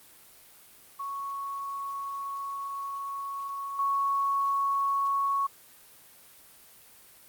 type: tone with level steps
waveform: sine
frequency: 1108.7 Hz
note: C#6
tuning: in tune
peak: -32 / -24 dBFS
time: 0.99-5.47 s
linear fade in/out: 10 ms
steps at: 3.79 s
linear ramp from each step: 2 ms
effects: white hiss -54 dBFS RMS until 7.28 s + Opus 32 kbps